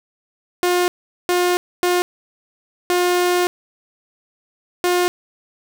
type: tone bursts at uneven times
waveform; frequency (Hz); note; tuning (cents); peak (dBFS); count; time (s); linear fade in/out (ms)
sawtooth; 356.4; F4; +35; -11; 5; 0.63-0.88 / 1.29-1.57 / 1.83-2.02 / 2.9-3.47 / 4.84-5.08; 0
effects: none